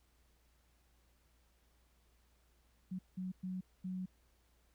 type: tone bursts at uneven times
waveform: sine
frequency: 185 Hz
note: F#3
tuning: in tune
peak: -38 dBFS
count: 4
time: 2.91-2.99 / 3.17-3.32 / 3.43-3.61 / 3.84-4.06 s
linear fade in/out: 10 ms
effects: added 59 Hz sine -70 dBFS peak until 4.74 s + pink hiss -75 dBFS RMS until 4.74 s